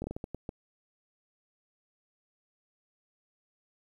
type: slowing click train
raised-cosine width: 2 ms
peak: -23 dBFS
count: 8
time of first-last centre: 0.02-0.491 s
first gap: 21 ms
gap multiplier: 1.38
effects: 10-bit